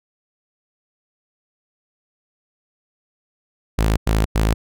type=tone bursts; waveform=sawtooth; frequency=54 Hz; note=A1; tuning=32 cents flat; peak=-11 dBFS; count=3; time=3.78-4.54 s; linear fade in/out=10 ms; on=190 ms; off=95 ms; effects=none